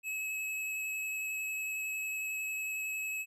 square tone with vibrato, 2577 Hz, E7, 40 cents flat, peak -35 dBFS, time 0.03-3.26 s, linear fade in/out 50 ms, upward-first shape sine, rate 11 Hz, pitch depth 10 cents each way, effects none

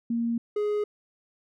sine / triangle tone pair in turn, 233.1 / 417.4 Hz, A#3 / G#4, 0 / +9 cents, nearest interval minor seventh, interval 1009 cents, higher second, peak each -24 / -22 dBFS, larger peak second, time 0.1-0.38 / 0.56-0.84 s, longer neither, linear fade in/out 5 ms, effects none

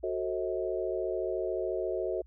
sine chord, F# diminished seventh, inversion none, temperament just, 370 / 444 / 532.8 / 639.4 Hz, F#4 / A4 / C5 / Eb5, 0 / +16 / +31 / +47 cents, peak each -33 / -36 / -37 / -35 dBFS, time 0.03-2.22 s, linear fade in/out 10 ms, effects added 60 Hz sine -52 dBFS peak until 2.26 s

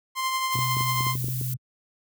sawtooth tone with tremolo, 1046.5 Hz, C6, in tune, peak -19 dBFS, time 0.15-1.16 s, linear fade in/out 50 ms, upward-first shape triangle, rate 11 Hz, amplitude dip 40%
violet noise, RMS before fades -34 dBFS, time 0.52-1.54 s, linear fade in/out 5 ms
sine tone, 127.1 Hz, C3, 50 cents flat, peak -27 dBFS, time 0.54-1.57 s, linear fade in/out 20 ms
clicks, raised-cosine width 3 ms, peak -22 dBFS, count 10, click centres 0.556 / 0.589 / 0.769 / 0.808 / 1.007 / 1.068 / 1.154 / 1.243 / 1.284 / 1.413 s
effects high-pass 60 Hz 12 dB/octave

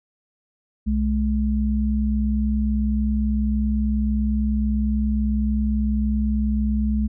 sine tone pair together, 63.6 / 212.8 Hz, C2 / G#3, -48 / +42 cents, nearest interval octave + major sixth, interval 2090 cents, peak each -21 / -21 dBFS, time 0.86-7.08 s, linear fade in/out 20 ms, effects none

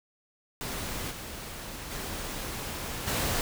pink noise with level steps, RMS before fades -35 / -40 / -36 / -29 dBFS, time 0.61-3.41 s, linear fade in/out 0 ms, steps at 1.1 / 1.9 / 3.06 s, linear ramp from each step 20 ms, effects none

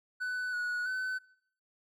triangle tone with pitch steps, 1496 / 1463 / 1514 Hz, F#6 / F#6 / F#6, +19 / -20 / +39 cents, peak -30 dBFS, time 0.2-1.19 s, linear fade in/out 20 ms, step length 330 ms, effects noise-tail reverb RT60 0.7 s tail -22 dB re dry

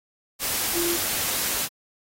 sine tone in noise, 343.3 Hz, F4, 30 cents flat, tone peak -27 dBFS, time 0.73-0.98 s, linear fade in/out 50 ms, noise white, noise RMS -26 dBFS, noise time 0.39-1.69 s, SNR -4 dB, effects AAC 48 kbps

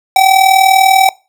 square tone with amplitude modulation, 767 Hz, G5, 38 cents flat, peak -3 dBFS, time 0.16-1.09 s, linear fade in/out 2 ms, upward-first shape sine, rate 40.1 Hz, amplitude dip 65%, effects noise-tail reverb RT60 0.3 s tail -22 dB re dry

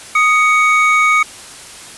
triangle tone pair together, 1244.5 / 2235 Hz, D#6 / C#7, 0 / +14 cents, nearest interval minor seventh, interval 1014 cents, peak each -10 dBFS, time 0.15-1.23 s, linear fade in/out 5 ms, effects white hiss -34 dBFS RMS until 1.97 s + resampled to 24000 Hz

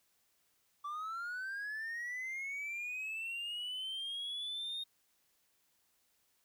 triangle linear sweep, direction up, 1151 to 3711 Hz, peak -36 dBFS, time 0.84-4.84 s, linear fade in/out 10 ms, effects tanh soft clip ceiling -32 dBFS + white hiss -75 dBFS RMS until 6.44 s

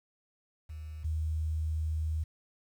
sine tone pair in turn, 77.6 / 78.68 Hz, D#2 / D#2, -4 / +20 cents, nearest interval unison, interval 24 cents, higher second, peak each -39 / -29 dBFS, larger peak second, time 0.69-1.04 / 1.04-2.24 s, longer second, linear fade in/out 10 ms, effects 10-bit

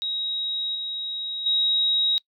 sine tone with level steps, 3806 Hz, A#7, 35 cents sharp, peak -25 / -28 / -19 dBFS, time 0.02-2.18 s, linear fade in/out 0 ms, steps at 0.75 / 1.46 s, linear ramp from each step 2 ms, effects noise-tail reverb RT60 0.1 s tail -24 dB re dry

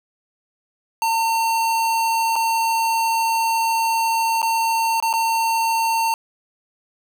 square tone with dropouts, 907 Hz, A#5, 48 cents flat, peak -18 dBFS, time 1.02-6.14 s, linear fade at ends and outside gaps 1 ms, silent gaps 2.357-2.362 / 4.418-4.428 / 5.001-5.025 / 5.129-5.137 s, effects none

